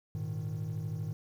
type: chord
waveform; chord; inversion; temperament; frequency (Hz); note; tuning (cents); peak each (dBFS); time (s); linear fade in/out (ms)
triangle; Ab suspended second; none; equal; 103.83 / 116.54 / 155.56; Ab2 / Bb2 / Eb3; 0 / 0 / 0; -35 / -37 / -34; 0.15-1.13; 0
effects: tanh soft clip ceiling -27 dBFS + 10-bit